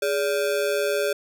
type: ring-modulated tone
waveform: square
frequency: 493.9 Hz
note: B4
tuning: in tune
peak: -19 dBFS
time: 0.02-1.13 s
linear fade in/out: 5 ms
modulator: 80.2 Hz
effects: none